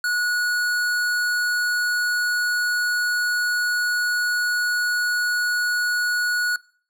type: tone with hard clipping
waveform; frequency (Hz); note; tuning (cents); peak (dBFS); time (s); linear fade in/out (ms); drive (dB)
sine; 1460; F#6; -24; -22; 0.04-6.56; 2; 17
effects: noise-tail reverb RT60 0.5 s tail -22 dB re dry